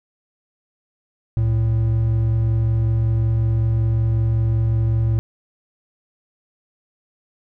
triangle tone pair together, 66.5 / 111.84 Hz, C2 / A2, +29 / +29 cents, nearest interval major sixth, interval 900 cents, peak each -22 / -14 dBFS, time 1.37-5.19 s, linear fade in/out 0 ms, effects none

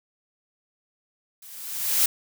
blue noise with level ramp, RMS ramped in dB -46 to -18 dBFS, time 1.42-2.06 s, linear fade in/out 5 ms, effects none

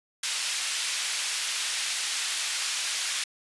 pink band-pass noise, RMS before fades -30 dBFS, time 0.23-3.24 s, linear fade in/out 5 ms, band 2400 to 10000 Hz, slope 12 dB/octave, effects resampled to 24000 Hz

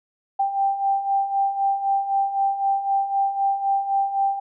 sine beating tone pair, 785 / 788.9 Hz, G5 / G5, +2 / +11 cents, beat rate 3.9 Hz, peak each -26 / -20 dBFS, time 0.39-4.4 s, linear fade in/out 10 ms, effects none

